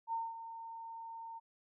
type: tone with ADSR envelope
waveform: sine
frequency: 912 Hz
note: A#5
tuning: 38 cents flat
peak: -33 dBFS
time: 0.07-1.4 s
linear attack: 57 ms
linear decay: 210 ms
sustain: -11 dB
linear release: 25 ms
effects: none